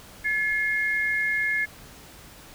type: tone pair together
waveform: sine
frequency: 1714.2 / 2143 Hz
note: A6 / C7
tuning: -46 / +41 cents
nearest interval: major third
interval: 387 cents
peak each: -25 dBFS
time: 0.24-1.66 s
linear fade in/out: 20 ms
effects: pink hiss -47 dBFS RMS until 2.54 s